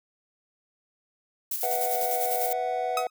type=noise with tremolo; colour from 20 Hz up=violet; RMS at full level=-29 dBFS; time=1.51-2.53 s; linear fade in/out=5 ms; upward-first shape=square; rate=10 Hz; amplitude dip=45%
type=chord; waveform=triangle; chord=B suspended fourth; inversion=none; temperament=just; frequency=493.9 / 658.5 / 740.8 Hz; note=B4 / E5 / F#5; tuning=0 / -2 / +2 cents; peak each=-30 / -31 / -26 dBFS; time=1.63-3.07 s; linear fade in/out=2 ms
type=tone with exponential decay; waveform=sawtooth; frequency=1270 Hz; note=D#6; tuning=35 cents sharp; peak=-19 dBFS; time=2.97-3.1 s; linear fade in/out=2 ms; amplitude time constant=28 ms
effects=none